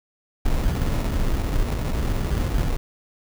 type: noise with sample-and-hold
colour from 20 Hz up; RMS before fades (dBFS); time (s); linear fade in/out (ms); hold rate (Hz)
brown; -22; 0.45-2.77; 5; 1575
effects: none